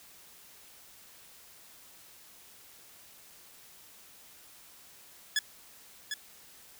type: tone with echo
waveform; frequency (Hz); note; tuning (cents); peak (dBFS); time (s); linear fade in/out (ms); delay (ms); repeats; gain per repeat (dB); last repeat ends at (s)
15% pulse; 1705; G#6; +45; -19; 5.36-5.39; 2; 750; 1; -7; 6.14
effects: white hiss -55 dBFS RMS until 6.79 s